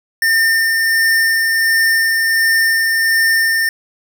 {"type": "tone with tremolo", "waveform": "square", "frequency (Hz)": 1808, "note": "A6", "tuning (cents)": 47, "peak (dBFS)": -11, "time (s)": [0.22, 3.69], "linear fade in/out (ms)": 2, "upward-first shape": "sine", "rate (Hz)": 1.4, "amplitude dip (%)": 25, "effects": []}